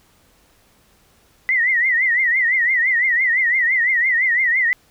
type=tone with vibrato; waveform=sine; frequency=1975.5 Hz; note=B6; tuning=in tune; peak=-14 dBFS; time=1.49-4.73 s; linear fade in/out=0 ms; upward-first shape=triangle; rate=5.9 Hz; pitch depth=150 cents each way; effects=pink hiss -56 dBFS RMS until 4.9 s